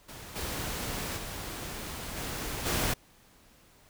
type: noise with level steps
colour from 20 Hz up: pink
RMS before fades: -45 / -35 / -39 / -36 / -29 dBFS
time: 0.08-2.94 s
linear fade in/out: 10 ms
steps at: 0.35 / 1.16 / 2.16 / 2.65 s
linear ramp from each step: 20 ms
effects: pink hiss -60 dBFS RMS until 3.89 s